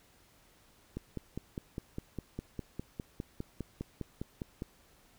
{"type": "click train", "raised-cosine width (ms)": 3, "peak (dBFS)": -24, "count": 19, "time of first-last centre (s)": [0.97, 4.621], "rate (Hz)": 4.93, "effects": ["pink hiss -64 dBFS RMS until 5.18 s"]}